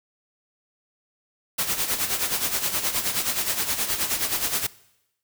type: noise with tremolo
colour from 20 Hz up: white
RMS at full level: -23 dBFS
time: 1.58-4.67 s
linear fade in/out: 10 ms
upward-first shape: sine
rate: 9.5 Hz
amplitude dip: 65%
effects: noise-tail reverb RT60 0.9 s tail -21 dB re dry